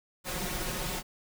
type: noise with comb filter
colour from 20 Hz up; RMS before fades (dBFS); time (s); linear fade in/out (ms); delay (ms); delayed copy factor
pink; -34; 0.24-1.03; 50; 5.5; +1
effects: none